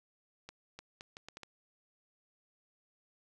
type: accelerating click train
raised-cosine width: 0.2 ms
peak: -29 dBFS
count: 7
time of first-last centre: 0.49-1.433 s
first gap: 300 ms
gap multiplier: 0.73
effects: none